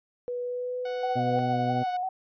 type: tone with pitch glide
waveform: sine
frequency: 490 to 499.1 Hz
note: B4 to B4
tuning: -14 to +18 cents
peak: -29 dBFS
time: 0.28-1.39 s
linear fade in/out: 0 ms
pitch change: +32 cents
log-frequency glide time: 0.41-0.77 s
type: tone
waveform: sawtooth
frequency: 740 Hz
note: F#5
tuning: in tune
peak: -33 dBFS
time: 0.85-1.97 s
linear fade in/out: 5 ms
type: tone with vibrato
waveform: sine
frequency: 740 Hz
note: F#5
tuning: in tune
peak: -27 dBFS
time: 1.03-2.09 s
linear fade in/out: 5 ms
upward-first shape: square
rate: 3 Hz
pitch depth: 33 cents each way
type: harmonic tone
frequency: 124.2 Hz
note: B2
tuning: 10 cents sharp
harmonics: 1 / 2 / 3 / 4 / 5 / 6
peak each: -30 / -30 / -40 / -35 / -36 / -46 dBFS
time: 1.15-1.84 s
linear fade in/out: 20 ms
effects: resampled to 11025 Hz